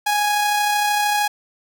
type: tone with amplitude modulation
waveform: sawtooth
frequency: 830 Hz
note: G#5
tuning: 1 cent flat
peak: -12 dBFS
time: 0.06-1.28 s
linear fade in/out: 10 ms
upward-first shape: sine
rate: 33.1 Hz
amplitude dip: 25%
effects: none